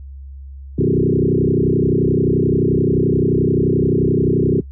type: tone with frequency modulation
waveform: sine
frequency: 261.6 Hz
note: C4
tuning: in tune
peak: -12 dBFS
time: 0.78-4.61 s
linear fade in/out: 10 ms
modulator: 31.5 Hz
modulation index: 4.9
effects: noise-tail reverb RT60 0.1 s tail -21 dB re dry + added 68 Hz sine -31 dBFS peak until 4.71 s